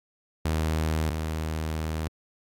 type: tone pair in turn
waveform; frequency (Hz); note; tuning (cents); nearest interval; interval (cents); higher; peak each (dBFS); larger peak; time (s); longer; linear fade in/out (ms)
sawtooth; 78.9 / 78.9; D#2 / D#2; +25 / +25; unison; 0; neither; -20 / -24; first; 0.45-1.1 / 1.1-2.08; second; 5
effects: AAC 64 kbps